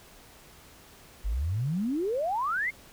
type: exponential sweep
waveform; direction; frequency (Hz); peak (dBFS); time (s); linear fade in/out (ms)
sine; up; 45.55 to 2203; -26; 1.24-2.71; 20
effects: pink hiss -53 dBFS RMS until 2.92 s